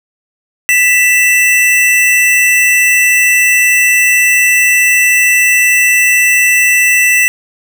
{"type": "tone pair together", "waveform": "square", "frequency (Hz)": [1975.5, 2669], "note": ["B6", "E7"], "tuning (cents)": [0, 21], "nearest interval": "perfect fourth", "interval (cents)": 521, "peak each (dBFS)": -10, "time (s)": [0.69, 7.28], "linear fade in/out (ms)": 0, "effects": []}